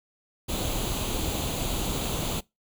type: noise with comb filter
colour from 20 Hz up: pink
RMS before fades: -29 dBFS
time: 0.48-2.41 s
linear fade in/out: 20 ms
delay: 0.28 ms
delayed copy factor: +0.65
effects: noise-tail reverb RT60 0.2 s tail -23 dB re dry